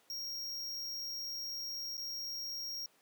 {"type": "tone with dropouts", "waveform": "square", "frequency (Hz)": 5588, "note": "F8", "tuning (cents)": 0, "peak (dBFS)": -39, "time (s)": [0.1, 2.86], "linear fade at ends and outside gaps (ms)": 1, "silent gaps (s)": [1.97, 1.978], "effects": ["pink hiss -68 dBFS RMS until 3.01 s", "high-pass 300 Hz 12 dB/octave"]}